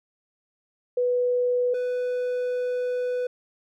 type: tone pair in turn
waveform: sine / triangle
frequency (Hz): 493.1 / 496.5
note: B4 / B4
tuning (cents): -3 / +9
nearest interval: unison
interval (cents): 12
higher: second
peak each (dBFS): -20 / -22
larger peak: first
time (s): 0.97-1.74 / 1.74-3.27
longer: second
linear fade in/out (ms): 5
effects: none